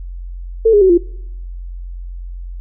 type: tone with pitch steps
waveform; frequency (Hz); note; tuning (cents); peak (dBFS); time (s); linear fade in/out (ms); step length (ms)
sine; 448.8 / 411.6 / 377.4 / 346.1; A4 / G#4 / F#4 / F4; +34 / -16 / +34 / -16; -6; 0.65-0.978; 10; 82
effects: noise-tail reverb RT60 0.8 s tail -23 dB re dry + added 44 Hz sine -25 dBFS peak until 2.6 s